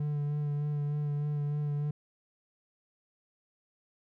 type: tone with vibrato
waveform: triangle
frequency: 146.83 Hz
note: D3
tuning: in tune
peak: -27 dBFS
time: 0-1.91 s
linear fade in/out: 5 ms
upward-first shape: sine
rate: 3.3 Hz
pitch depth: 20 cents each way
effects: none